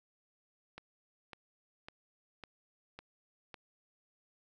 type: click train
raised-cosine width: 0.3 ms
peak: -30 dBFS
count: 6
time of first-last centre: 0.78-3.542 s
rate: 1.81 Hz
effects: none